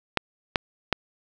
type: clicks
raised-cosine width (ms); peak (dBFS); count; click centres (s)
0.3; -4; 3; 0.173 / 0.558 / 0.927
effects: none